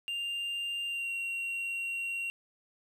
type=tone with pitch glide; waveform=triangle; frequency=2794 to 2749 Hz; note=F7 to F7; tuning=0 to -28 cents; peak=-31 dBFS; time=0.08-2.3 s; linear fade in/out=0 ms; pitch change=-28 cents; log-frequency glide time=0.86-1.11 s; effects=none